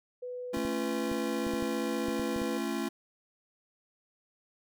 sine tone, 496.2 Hz, B4, 8 cents sharp, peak -36 dBFS, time 0.22-2.58 s, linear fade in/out 10 ms
square chord, A augmented, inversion none, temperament just, 220 / 275 / 343.8 Hz, A3 / C#4 / E#4, 0 / -14 / -27 cents, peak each -36 dBFS, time 0.53-2.89 s, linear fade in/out 10 ms
clicks, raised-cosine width 3 ms, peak -27 dBFS, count 10, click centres 0.57 / 0.651 / 1.116 / 1.467 / 1.537 / 1.625 / 2.084 / 2.196 / 2.362 / 2.417 s
effects none

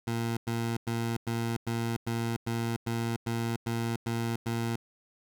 20% pulse tone bursts, 115.9 Hz, A#2, 10 cents flat, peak -24 dBFS, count 12, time 0.07-4.759 s, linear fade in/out 5 ms, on 300 ms, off 99 ms, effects none

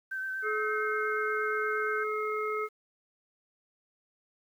sine tone with vibrato, 1544 Hz, G6, 27 cents flat, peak -32 dBFS, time 0.11-2.04 s, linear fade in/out 10 ms, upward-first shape sine, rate 8.5 Hz, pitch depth 19 cents each way
harmonic tone, 427.9 Hz, A4, 48 cents flat, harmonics 1 / 3 / 5, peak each -32 / -33 / -38 dBFS, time 0.42-2.69 s, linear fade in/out 50 ms
effects 10-bit

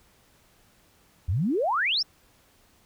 sine exponential sweep, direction up, 75.8 to 5680 Hz, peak -22 dBFS, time 1.28-2.03 s, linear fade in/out 10 ms, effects pink hiss -61 dBFS RMS until 2.85 s

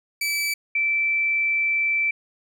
sawtooth / sine tone pair in turn, 2309 / 2329 Hz, D7 / D7, -30 / -15 cents, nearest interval unison, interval 15 cents, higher second, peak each -19 dBFS, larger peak neither, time 0.21-0.54 / 0.75-2.11 s, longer second, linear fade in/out 5 ms, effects none

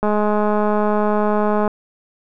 click train, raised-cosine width 1 ms, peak -6 dBFS, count 347, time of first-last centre 0.03-1.678 s, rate 210 Hz, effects none

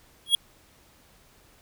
square tone with exponential growth, 3309 Hz, G#7, 7 cents flat, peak -13 dBFS, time 0.26-0.35 s, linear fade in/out 2 ms, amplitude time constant 19 ms, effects pink hiss -58 dBFS RMS until 1.61 s

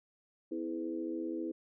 harmonic tone with a mistuned harmonic, 83.9 Hz, E2, 31 cents sharp, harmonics 3 / 4 / 5 / 6, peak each -43 / -36 / -44 / -45 dBFS, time 0.51-1.52 s, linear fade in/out 10 ms, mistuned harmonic 4, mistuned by -46 cents, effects none

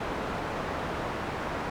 white low-pass noise, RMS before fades -33 dBFS, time 0-1.7 s, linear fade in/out 5 ms, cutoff 1100 Hz, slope 12 dB/octave, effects none

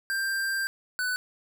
square tone pair in turn, 1581 / 1495.1 Hz, G6 / F#6, +14 / +18 cents, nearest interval minor second, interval 96 cents, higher first, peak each -27 dBFS, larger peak neither, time 0.1-0.67 / 0.99-1.16 s, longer first, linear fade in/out 0 ms, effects none

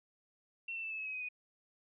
sine tone with pitch steps, 2713 / 2679 / 2645 / 2612 / 2579 / 2546 / 2514 / 2482 Hz, E7 / E7 / E7 / E7 / E7 / D#7 / D#7 / D#7, +49 / +27 / +5 / -17 / -39 / +39 / +17 / -5 cents, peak -38 dBFS, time 0.68-1.288 s, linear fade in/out 5 ms, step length 76 ms, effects none

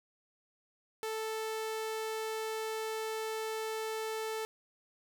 sawtooth tone, 440 Hz, A4, in tune, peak -31 dBFS, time 1.03-4.45 s, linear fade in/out 0 ms, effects none

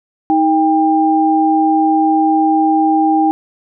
sine tone pair together, 315.9 / 796 Hz, D#4 / G5, +26 / +26 cents, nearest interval octave + major third, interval 1600 cents, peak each -12 dBFS, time 0.3-3.31 s, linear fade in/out 0 ms, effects none

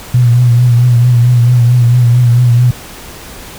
sine tone with vibrato, 121.4 Hz, B2, 29 cents flat, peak -4 dBFS, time 0.14-2.71 s, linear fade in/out 5 ms, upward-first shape triangle, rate 4.5 Hz, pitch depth 55 cents each way, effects pink hiss -30 dBFS RMS until 3.58 s

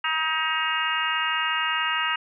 harmonic tone with a mistuned harmonic, 316.9 Hz, D#4, 32 cents sharp, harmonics 3 / 4 / 5 / 6 / 7 / 8 / 9, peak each -31 / -28 / -30 / -30 / -36 / -34 / -28 dBFS, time 0.04-2.16 s, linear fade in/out 5 ms, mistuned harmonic 9, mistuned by -16 cents, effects none

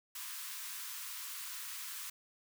white high-pass noise, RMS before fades -44 dBFS, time 0.15-2.1 s, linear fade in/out 5 ms, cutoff 950 Hz, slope 96 dB/octave, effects none

